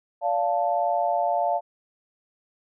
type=chord; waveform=sine; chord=D minor; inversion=none; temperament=equal with one note detuned; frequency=577.2 / 698.5 / 880 Hz; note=D5 / F5 / A5; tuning=-30 / 0 / 0 cents; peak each=-27 / -23 / -27 dBFS; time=0.21-1.61 s; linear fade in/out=50 ms; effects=none